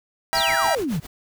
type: chord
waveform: 25% pulse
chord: E diminished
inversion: none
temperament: just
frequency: 659.3 / 791.1 / 949.3 Hz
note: E5 / G5 / Bb5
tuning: 0 / +16 / +31 cents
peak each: -21 dBFS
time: 0.33-0.75 s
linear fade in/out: 0 ms
type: noise with tremolo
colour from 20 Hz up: pink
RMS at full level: -35 dBFS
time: 0.34-1.07 s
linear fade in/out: 10 ms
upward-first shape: sine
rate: 7.1 Hz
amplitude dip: 90%
type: exponential sweep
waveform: sine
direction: down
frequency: 5200 to 137.1 Hz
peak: -22 dBFS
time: 0.35-1 s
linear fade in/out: 5 ms
effects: none